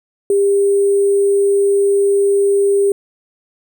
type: tone with sample-and-hold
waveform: sine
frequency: 400 Hz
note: G4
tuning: 35 cents sharp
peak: -10 dBFS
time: 0.3-2.92 s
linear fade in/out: 2 ms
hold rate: 8820 Hz
effects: none